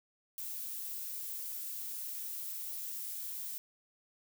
violet noise, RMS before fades -41 dBFS, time 0.38-3.58 s, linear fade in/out 0 ms, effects none

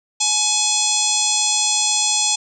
harmonic tone with a mistuned harmonic, 846 Hz, G#5, 32 cents sharp, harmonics 1 / 3 / 4 / 5 / 6 / 7 / 8 / 9 / 10, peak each -27 / -28 / -23 / -26 / -26 / -23 / -25 / -22 / -26 dBFS, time 0.2-2.36 s, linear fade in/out 10 ms, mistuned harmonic 9, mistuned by -57 cents, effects none

